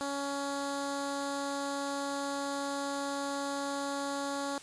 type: tone with notch filter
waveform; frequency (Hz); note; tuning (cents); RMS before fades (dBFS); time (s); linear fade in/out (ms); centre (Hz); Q
10% pulse; 280; C#4; +18; -35; 0.01-4.58; 0; 2200; 1.1
effects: white hiss -50 dBFS RMS until 4.62 s + resampled to 22050 Hz